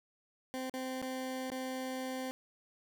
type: tone with dropouts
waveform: 20% pulse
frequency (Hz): 259.4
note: C4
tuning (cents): -15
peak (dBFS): -32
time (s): 0.54-2.31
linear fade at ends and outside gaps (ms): 0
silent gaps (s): 0.697-0.739 / 1.018-1.026 / 1.501-1.518
effects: 12-bit